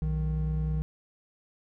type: tone pair together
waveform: triangle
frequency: 61.74 / 155.58 Hz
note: B1 / D#3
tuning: 0 / 0 cents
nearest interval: octave + major third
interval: 1600 cents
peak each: -27 dBFS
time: 0.02-0.82 s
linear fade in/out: 0 ms
effects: none